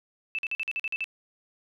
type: tone bursts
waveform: sine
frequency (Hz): 2637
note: E7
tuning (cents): 0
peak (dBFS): -27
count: 9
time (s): 0.35-1.042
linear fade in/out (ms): 0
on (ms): 36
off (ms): 46
effects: none